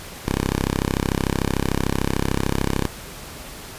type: tone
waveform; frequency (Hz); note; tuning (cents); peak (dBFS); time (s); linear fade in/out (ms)
5% pulse; 33.43; C1; +38; -9; 0.25-2.88; 10
effects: pink hiss -37 dBFS RMS until 3.78 s + resampled to 32000 Hz